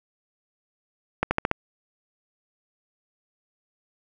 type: accelerating click train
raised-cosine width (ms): 0.5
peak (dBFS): -6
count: 5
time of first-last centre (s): 1.23-1.514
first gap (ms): 80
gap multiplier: 0.92
effects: none